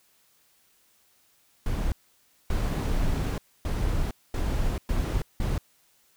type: noise bursts at uneven times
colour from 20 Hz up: brown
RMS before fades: -26 dBFS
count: 6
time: 1.66-1.92 / 2.5-3.38 / 3.65-4.11 / 4.34-4.78 / 4.89-5.22 / 5.4-5.58 s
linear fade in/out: 2 ms
effects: white hiss -64 dBFS RMS until 6.16 s